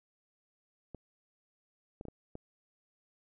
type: clicks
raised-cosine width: 2 ms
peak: -30 dBFS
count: 5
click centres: 0.947 / 2.011 / 2.053 / 2.084 / 2.354 s
effects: none